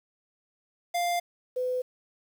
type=tone pair in turn; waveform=square / sine; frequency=698.5 / 504.2 Hz; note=F5 / B4; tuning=0 / +36 cents; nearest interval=tritone; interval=564 cents; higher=first; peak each=-26 dBFS; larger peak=neither; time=0.94-1.2 / 1.56-1.82 s; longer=neither; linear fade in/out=10 ms; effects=9-bit